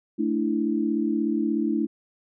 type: chord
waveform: sine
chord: A suspended fourth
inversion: none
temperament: just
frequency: 220 / 293.3 / 330 Hz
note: A3 / D4 / E4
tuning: 0 / -2 / +2 cents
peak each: -26 dBFS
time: 0.18-1.87 s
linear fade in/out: 20 ms
effects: none